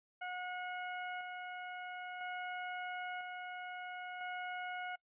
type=tone with tremolo; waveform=20% pulse; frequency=726 Hz; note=F#5; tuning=33 cents flat; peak=-35 dBFS; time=0.21-4.96 s; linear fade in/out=10 ms; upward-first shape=square; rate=0.5 Hz; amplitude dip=30%; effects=noise-tail reverb RT60 0.1 s tail -25 dB re dry + resampled to 8000 Hz